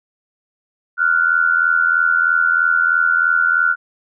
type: tone pair together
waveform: sine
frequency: 1396.9 / 1480 Hz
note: F6 / F#6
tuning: 0 / 0 cents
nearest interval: minor second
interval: 100 cents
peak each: -15 dBFS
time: 0.97-3.76 s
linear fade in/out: 50 ms
effects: none